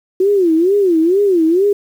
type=tone with vibrato; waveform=sine; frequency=361.4 Hz; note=F#4; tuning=41 cents flat; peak=-9 dBFS; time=0.2-1.73 s; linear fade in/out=5 ms; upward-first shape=sine; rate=2.2 Hz; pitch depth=220 cents each way; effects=7-bit